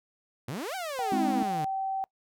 sawtooth exponential two-way sweep, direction up then down, 110 to 791 to 143.4 Hz, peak -29 dBFS, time 0.48-1.65 s, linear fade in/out 5 ms, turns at 0.75 s
sine tone, 772 Hz, G5, 27 cents flat, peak -28 dBFS, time 0.99-2.04 s, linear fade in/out 0 ms
triangle chord, Ab augmented, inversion none, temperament equal with one note detuned, 207.7 / 261.6 / 321.4 Hz, Ab3 / C4 / E4, 0 / 0 / -44 cents, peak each -29 / -27 / -30 dBFS, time 1.12-1.43 s, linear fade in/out 2 ms
effects noise-tail reverb RT60 0.1 s tail -25 dB re dry

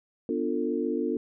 sine chord, B half-diminished seventh, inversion none, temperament equal with one note detuned, 246.9 / 293.7 / 349.2 / 447.7 Hz, B3 / D4 / F4 / A4, 0 / 0 / 0 / +30 cents, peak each -31 dBFS, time 0.29-1.17 s, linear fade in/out 2 ms, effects none

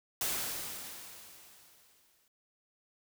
white noise with exponential decay, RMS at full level -32 dBFS, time 0.21-2.28 s, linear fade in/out 2 ms, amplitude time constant 450 ms, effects none

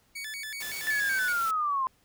sawtooth tone with vibrato, 1975.5 Hz, B6, in tune, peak -32 dBFS, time 0.15-1.33 s, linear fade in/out 10 ms, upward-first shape square, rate 5.3 Hz, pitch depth 220 cents each way
white noise, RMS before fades -40 dBFS, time 0.6-1.51 s, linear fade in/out 5 ms
sine linear sweep, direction down, 1770 to 1027 Hz, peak -25 dBFS, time 0.87-1.87 s, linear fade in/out 0 ms
effects pink hiss -66 dBFS RMS until 2.04 s

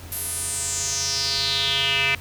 square tone with band-pass filter sweep, 137.4 Hz, C#3, 15 cents flat, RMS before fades -24 dBFS, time 0.12-2.15 s, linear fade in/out 0 ms, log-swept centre 12000 to 2400 Hz, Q 5, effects added 86 Hz sine -39 dBFS peak until 2.2 s + pink hiss -43 dBFS RMS until 2.2 s

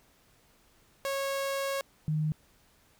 sawtooth / sine tone pair in turn, 549 / 154.06 Hz, C#5 / D#3, -17 / -17 cents, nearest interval octave + minor seventh, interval 2200 cents, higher first, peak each -26 dBFS, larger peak neither, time 1.05-1.81 / 2.08-2.32 s, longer first, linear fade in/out 0 ms, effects pink hiss -64 dBFS RMS until 2.99 s

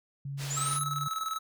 sine tone with pitch glide, 139.2 to 143.86 Hz, C#3 to D3, +8 to -35 cents, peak -34 dBFS, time 0.25-1.08 s, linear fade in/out 5 ms, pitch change +57 cents, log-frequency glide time 0.69-0.78 s
white low-pass noise, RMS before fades -41 dBFS, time 0.37-0.8 s, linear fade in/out 50 ms, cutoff 6800 Hz, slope 12 dB/octave
sine exponential sweep, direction up, 6780 to 11310 Hz, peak -32 dBFS, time 0.5-0.84 s, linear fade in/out 10 ms
square tone with tremolo, 1297 Hz, E6, 28 cents flat, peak -30 dBFS, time 0.56-1.39 s, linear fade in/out 20 ms, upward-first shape square, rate 20 Hz, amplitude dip 55%
effects none

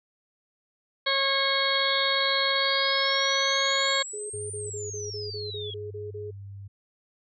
harmonic tone, 546 Hz, C#5, 26 cents flat, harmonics 1 / 2 / 3 / 4 / 6 / 7 / 8, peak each -30 / -30 / -30 / -30 / -30 / -30 / -30 dBFS, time 1.06-4.03 s, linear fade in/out 10 ms
sine exponential two-way sweep, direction up then down, 3251 to 9120 to 3251 Hz, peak -35 dBFS, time 1.74-5.74 s, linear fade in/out 2 ms, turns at 4.52 s
sine tone bursts, 419.1 Hz, G#4, 16 cents sharp, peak -34 dBFS, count 11, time 4.13-6.31 s, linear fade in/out 10 ms, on 170 ms, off 31 ms
sine tone, 99.1 Hz, G2, 19 cents sharp, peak -38 dBFS, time 4.33-6.68 s, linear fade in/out 10 ms
effects none

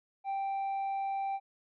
sine tone with tanh clipping, 784 Hz, G5, in tune, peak -32 dBFS, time 0.24-1.4 s, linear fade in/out 50 ms, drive 3 dB, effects none

